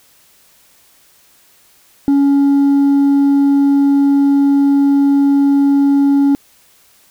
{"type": "tone with hard clipping", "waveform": "triangle", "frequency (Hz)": 280, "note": "C#4", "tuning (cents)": 18, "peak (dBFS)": -7, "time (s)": [2.08, 6.35], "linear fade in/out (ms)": 0, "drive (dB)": 1, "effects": ["white hiss -50 dBFS RMS until 7.1 s"]}